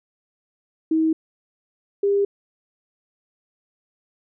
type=tone pair in turn; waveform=sine; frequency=319.1 / 401.2 Hz; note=D#4 / G4; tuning=+44 / +40 cents; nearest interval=major third; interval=396 cents; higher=second; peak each=-16 dBFS; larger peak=neither; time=0.91-1.13 / 2.03-2.25 s; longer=neither; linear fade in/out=5 ms; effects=none